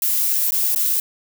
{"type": "noise with dropouts", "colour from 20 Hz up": "violet", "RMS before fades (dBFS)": -19, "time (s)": [0.02, 1], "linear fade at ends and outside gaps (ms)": 2, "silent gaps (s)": [[0.508, 0.52], [0.748, 0.759]], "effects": []}